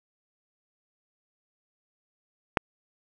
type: click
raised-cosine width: 0.5 ms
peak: -5 dBFS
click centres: 2.572 s
effects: none